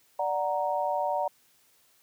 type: chord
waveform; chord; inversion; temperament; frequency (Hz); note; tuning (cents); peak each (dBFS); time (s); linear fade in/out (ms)
sine; D augmented; none; equal; 587.3 / 740 / 932.3; D5 / F#5 / A#5; 0 / 0 / 0; -30; 0.19-1.28; 5
effects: white hiss -64 dBFS RMS until 2.02 s + high-pass 60 Hz 12 dB/octave